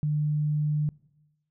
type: tone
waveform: sine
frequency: 150 Hz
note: D3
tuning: 37 cents sharp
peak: -23 dBFS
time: 0.03-0.89 s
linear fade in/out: 0 ms
effects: noise-tail reverb RT60 1.0 s tail -23 dB re dry